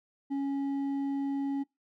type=tone with hard clipping; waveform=sine; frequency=277.2 Hz; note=C#4; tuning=in tune; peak=-30 dBFS; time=0.3-1.64 s; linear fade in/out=20 ms; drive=4 dB; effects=noise-tail reverb RT60 0.2 s tail -22 dB re dry